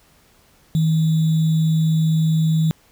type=tone with sample-and-hold; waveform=sine; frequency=159.6 Hz; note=D#3; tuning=44 cents sharp; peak=-14 dBFS; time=0.75-2.71 s; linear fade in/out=0 ms; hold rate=3675 Hz; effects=pink hiss -55 dBFS RMS until 2.91 s